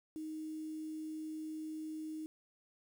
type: tone with quantisation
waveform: sine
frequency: 312.4 Hz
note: D#4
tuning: 7 cents sharp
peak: -40 dBFS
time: 0.16-2.26 s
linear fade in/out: 0 ms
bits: 10
effects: none